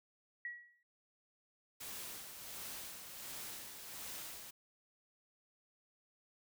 sine tone with exponential decay, 1922 Hz, B6, 48 cents flat, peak -38 dBFS, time 0.45-0.83 s, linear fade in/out 2 ms, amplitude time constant 82 ms
white noise with tremolo, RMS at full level -46 dBFS, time 1.8-4.51 s, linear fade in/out 10 ms, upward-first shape sine, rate 1.4 Hz, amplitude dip 45%
effects none

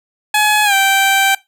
15% pulse tone with pitch glide, 846 to 780.3 Hz, G#5 to G5, +32 to -8 cents, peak -4 dBFS, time 0.34-1.35 s, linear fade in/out 5 ms, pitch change -140 cents, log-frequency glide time 0.64-0.74 s, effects noise-tail reverb RT60 0.2 s tail -20 dB re dry

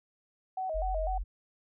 sine tone with vibrato, 690 Hz, F5, 21 cents flat, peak -31 dBFS, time 0.57-1.18 s, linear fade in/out 5 ms, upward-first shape square, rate 4 Hz, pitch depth 150 cents each way
sine tone, 45.52 Hz, F#1, 28 cents flat, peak -31 dBFS, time 0.74-1.24 s, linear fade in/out 20 ms
effects none

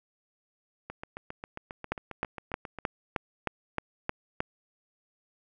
two click trains, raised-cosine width 0.5 ms, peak -13 / -23 dBFS, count 9 / 15, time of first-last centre 1.92-4.404 / 0.9-2.787 s, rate 3.22 / 7.42 Hz, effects none

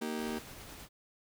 35% pulse chord, Eb major, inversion second, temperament just, 233.3 / 311.1 / 388.9 Hz, Bb3 / Eb4 / G4, +2 / 0 / -14 cents, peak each -35 / -41 / -39 dBFS, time 0.01-0.39 s, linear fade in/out 10 ms
pink noise with tremolo, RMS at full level -48 dBFS, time 0.16-0.89 s, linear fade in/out 50 ms, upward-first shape sine, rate 9.5 Hz, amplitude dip 25%
effects none

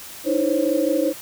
sine tone cluster, 299.8 / 325 / 517 / 550 Hz, D4 / E4 / C5 / C#5, +36 / -24 / -21 / -14 cents, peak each -23 dBFS, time 0.24-1.14 s, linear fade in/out 50 ms, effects white hiss -38 dBFS RMS until 1.21 s

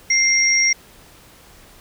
sine tone pair together, 2105 / 5620 Hz, C7 / F8, +10 / +10 cents, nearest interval octave + perfect fourth, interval 1700 cents, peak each -16 dBFS, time 0.1-0.73 s, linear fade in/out 5 ms, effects pink hiss -47 dBFS RMS until 1.8 s

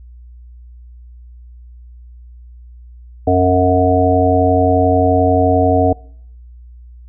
harmonic tone, 91.4 Hz, F#2, 21 cents flat, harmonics 1 / 3 / 5 / 7 / 8, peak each -16 / -16 / -16 / -16 / -16 dBFS, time 3.27-5.93 s, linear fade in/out 5 ms, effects noise-tail reverb RT60 0.7 s tail -25 dB re dry + added 60 Hz sine -35 dBFS peak until 7.08 s

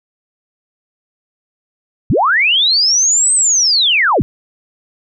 sine linear two-way sweep, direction up then down, 65.41 to 8360 to 68.8 Hz, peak -9 dBFS, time 2.1-4.22 s, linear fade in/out 0 ms, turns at 3.34 s, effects none

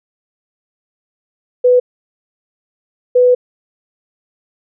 sine tone bursts at uneven times, 496.6 Hz, B4, 9 cents sharp, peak -6 dBFS, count 2, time 1.64-1.8 / 3.15-3.35 s, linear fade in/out 10 ms, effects none

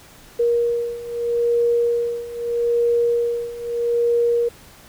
sine beating tone pair, 472.1 / 472.89 Hz, A#4 / A#4, +22 / +25 cents, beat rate 0.79 Hz, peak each -22 / -19 dBFS, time 0.39-4.49 s, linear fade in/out 10 ms, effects pink hiss -46 dBFS RMS until 4.88 s

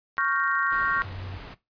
click train, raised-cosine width 0.2 ms, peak -35 dBFS, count 25, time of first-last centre 0.17-1.09 s, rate 26.1 Hz
sine chord, G half-diminished seventh, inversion second, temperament equal with one note detuned, 1108.7 / 1396.9 / 1559.9 / 1864.7 Hz, Db6 / F6 / G6 / Bb6, 0 / 0 / -9 / 0 cents, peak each -26 / -28 / -28 / -30 dBFS, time 0.18-1.02 s, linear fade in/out 0 ms
pink low-pass noise, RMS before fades -42 dBFS, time 0.71-1.55 s, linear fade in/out 20 ms, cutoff 3700 Hz, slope 12 dB/octave
sine tone, 93.5 Hz, F#2, 19 cents sharp, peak -35 dBFS, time 1.04-1.38 s, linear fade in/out 10 ms
effects noise-tail reverb RT60 0.2 s tail -17 dB re dry + resampled to 11025 Hz

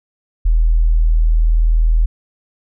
sine tone, 40.34 Hz, E1, 37 cents flat, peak -9 dBFS, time 0.45-2.06 s, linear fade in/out 10 ms, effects none

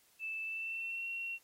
sine tone with pitch glide, 2637 to 2730 Hz, E7 to F7, 0 to -40 cents, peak -37 dBFS, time 0.19-1.39 s, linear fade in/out 50 ms, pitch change +60 cents, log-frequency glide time 0.43-1.06 s, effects white hiss -68 dBFS RMS until 1.43 s + AAC 48 kbps

